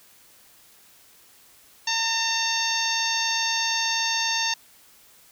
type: harmonic tone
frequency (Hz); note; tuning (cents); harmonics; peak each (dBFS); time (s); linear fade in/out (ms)
907; A#5; -48; 1 / 2 / 3 / 4 / 5 / 6 / 7; -30 / -30 / -30 / -30 / -30 / -30 / -30; 1.87-4.54; 5
effects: white hiss -54 dBFS RMS until 5.31 s